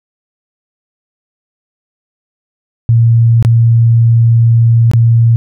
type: tone with dropouts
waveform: sine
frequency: 115.8 Hz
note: A#2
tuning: 11 cents flat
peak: -4 dBFS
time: 2.89-5.36 s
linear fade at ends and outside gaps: 0 ms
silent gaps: 3.426-3.449 / 4.914-4.935 s
effects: none